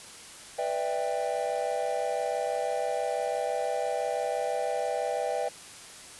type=chord; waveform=triangle; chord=E minor seventh; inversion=second; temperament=just; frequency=494.4 / 593.3 / 659.3 / 791.1 Hz; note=B4 / D5 / E5 / G5; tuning=+2 / +18 / 0 / +16 cents; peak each=-31 dBFS; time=0.58-5.49 s; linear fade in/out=10 ms; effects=white hiss -46 dBFS RMS until 6.19 s + resampled to 24000 Hz